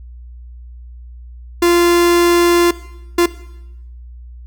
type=tone bursts at uneven times; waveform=45% pulse; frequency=346.5 Hz; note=F4; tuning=14 cents flat; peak=-9 dBFS; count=2; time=1.62-2.71 / 3.18-3.26 s; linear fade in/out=5 ms; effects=noise-tail reverb RT60 0.9 s tail -17 dB re dry + added 60 Hz sine -32 dBFS peak until 4.46 s